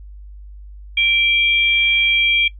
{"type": "tone pair together", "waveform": "sine", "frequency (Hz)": [2349, 3250], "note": ["D7", "G#7"], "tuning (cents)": [0, -38], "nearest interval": "tritone", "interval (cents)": 562, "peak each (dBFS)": [-15, -17], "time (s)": [0.97, 2.48], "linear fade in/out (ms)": 5, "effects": ["noise-tail reverb RT60 0.1 s tail -21 dB re dry", "added 50 Hz sine -34 dBFS peak until 2.59 s"]}